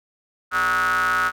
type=ring-modulated tone; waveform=square; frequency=87.5 Hz; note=F2; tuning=4 cents sharp; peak=-16 dBFS; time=0.51-1.32 s; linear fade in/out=50 ms; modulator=1370 Hz; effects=none